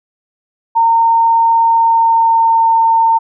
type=tone with pitch glide; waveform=sine; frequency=916 to 908.1 Hz; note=A#5 to A#5; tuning=-31 to -46 cents; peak=-7 dBFS; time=0.75-3.19 s; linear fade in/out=20 ms; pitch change=-15 cents; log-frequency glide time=1.67-2.74 s; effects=none